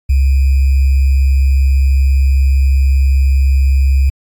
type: tone with sample-and-hold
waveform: sine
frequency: 67.4 Hz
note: C#2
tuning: 48 cents flat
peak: -7 dBFS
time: 0.09-4.1 s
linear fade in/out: 10 ms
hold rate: 2450 Hz
effects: AAC 64 kbps

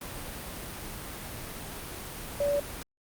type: tone in noise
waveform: sine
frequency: 574 Hz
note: D5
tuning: 40 cents flat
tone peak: -24 dBFS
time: 2.4-2.6 s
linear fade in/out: 5 ms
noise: pink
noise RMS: -39 dBFS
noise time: 0.01-2.83 s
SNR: +12 dB
effects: Opus 32 kbps

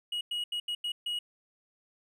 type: tone bursts at uneven times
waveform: triangle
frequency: 2900 Hz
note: F#7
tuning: 35 cents flat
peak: -29 dBFS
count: 6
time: 0.12-0.21 / 0.31-0.44 / 0.52-0.6 / 0.68-0.75 / 0.84-0.92 / 1.06-1.19 s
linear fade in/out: 5 ms
effects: none

